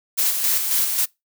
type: noise with tremolo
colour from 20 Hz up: blue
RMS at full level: -19 dBFS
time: 0.17-1.06 s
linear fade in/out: 20 ms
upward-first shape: square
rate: 3.7 Hz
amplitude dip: 40%
effects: noise-tail reverb RT60 0.2 s tail -24 dB re dry